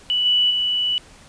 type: tone with level steps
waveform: sine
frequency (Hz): 2960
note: F#7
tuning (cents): 0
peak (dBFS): -17 / -14 / -18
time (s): 0.1-0.98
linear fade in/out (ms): 0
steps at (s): 0.25 / 0.5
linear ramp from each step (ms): 10
effects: pink hiss -47 dBFS RMS until 1.28 s + resampled to 22050 Hz